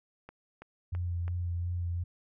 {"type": "click train", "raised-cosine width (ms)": 0.5, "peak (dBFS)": -31, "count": 4, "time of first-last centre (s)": [0.29, 1.28], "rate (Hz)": 3.03}
{"type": "tone with vibrato", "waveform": "sine", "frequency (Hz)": 87.3, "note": "F2", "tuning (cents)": 0, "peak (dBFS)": -30, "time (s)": [0.92, 2.04], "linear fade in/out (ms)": 10, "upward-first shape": "sine", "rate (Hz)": 2.8, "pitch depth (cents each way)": 21}
{"effects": []}